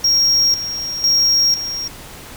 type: tone with tremolo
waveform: triangle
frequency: 5588 Hz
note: F8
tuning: in tune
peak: -10 dBFS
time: 0.04-1.88 s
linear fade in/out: 5 ms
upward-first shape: square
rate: 1 Hz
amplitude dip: 70%
effects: pink hiss -36 dBFS RMS until 2.36 s